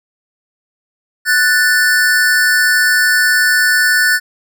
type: tone pair together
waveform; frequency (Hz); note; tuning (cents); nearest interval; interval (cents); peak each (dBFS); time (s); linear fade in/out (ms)
square; 1483 / 1764.8; F#6 / A6; +4 / +5; minor third; 301; -13; 1.25-4.2; 50
effects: none